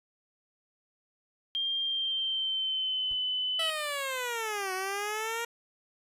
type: tone with pitch glide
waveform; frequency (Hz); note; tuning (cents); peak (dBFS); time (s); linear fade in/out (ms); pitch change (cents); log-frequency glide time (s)
sine; 3194 to 3015; G7 to F#7; +32 to +32; -28; 1.55-3.7; 0; -100; 1.82-3.19
type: noise with exponential decay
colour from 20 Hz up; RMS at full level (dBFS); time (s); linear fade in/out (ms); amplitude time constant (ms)
brown; -42; 3.11-3.19; 2; 17
type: linear two-way sweep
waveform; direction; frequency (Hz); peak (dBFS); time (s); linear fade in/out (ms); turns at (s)
10% pulse; down then up; 659.3 to 370 to 471.1; -23; 3.59-5.45; 5; 4.73
effects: resampled to 32000 Hz